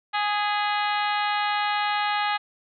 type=harmonic tone with a mistuned harmonic; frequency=415.3 Hz; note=G#4; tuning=in tune; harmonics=2 / 3 / 4 / 5 / 6 / 7 / 8 / 9 / 10; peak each=-25 / -29 / -31 / -33 / -35 / -36 / -37 / -38 / -39 dBFS; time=0.13-2.38 s; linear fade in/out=20 ms; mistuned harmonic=5; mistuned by=-30 cents; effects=none